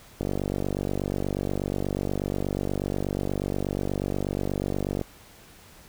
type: click train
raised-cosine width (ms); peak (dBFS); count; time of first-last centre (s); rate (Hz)
2; -14; 233; 0.21-5.013; 48.3
effects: pink hiss -51 dBFS RMS until 5.88 s